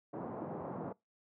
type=band-pass noise; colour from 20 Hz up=pink; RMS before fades=-42 dBFS; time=0.13-0.93 s; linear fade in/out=10 ms; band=140 to 980 Hz; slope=24 dB/octave; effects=noise-tail reverb RT60 0.2 s tail -24 dB re dry